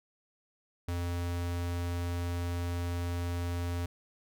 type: tone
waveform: square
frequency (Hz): 87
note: F2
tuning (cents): -6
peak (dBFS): -32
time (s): 0.88-3.86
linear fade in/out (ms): 5
effects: none